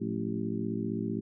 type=harmonic tone with a mistuned harmonic; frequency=55.5 Hz; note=A1; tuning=16 cents sharp; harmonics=2 / 3 / 4 / 5 / 6 / 7; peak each=-39 / -37 / -34 / -38 / -38 / -39 dBFS; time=0-1.21 s; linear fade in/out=20 ms; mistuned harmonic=3; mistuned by=+120 cents; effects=none